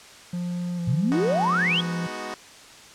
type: tone with vibrato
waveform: triangle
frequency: 173.9 Hz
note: F3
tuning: 7 cents flat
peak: -24 dBFS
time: 0.33-2.07 s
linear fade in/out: 5 ms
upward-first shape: square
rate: 1.1 Hz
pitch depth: 23 cents each way
type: exponential sweep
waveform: sine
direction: up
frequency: 110 to 3417 Hz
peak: -20 dBFS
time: 0.87-1.81 s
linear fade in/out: 10 ms
type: chord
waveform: 10% pulse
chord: G# minor seventh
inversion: none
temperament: equal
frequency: 207.7 / 246.9 / 311.1 / 370 Hz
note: G#3 / B3 / D#4 / F#4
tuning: 0 / 0 / 0 / 0 cents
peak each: -30 / -30 / -31 / -26 dBFS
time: 1.12-2.34 s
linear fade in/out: 0 ms
effects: white hiss -46 dBFS RMS until 2.94 s + low-pass 7000 Hz 12 dB/octave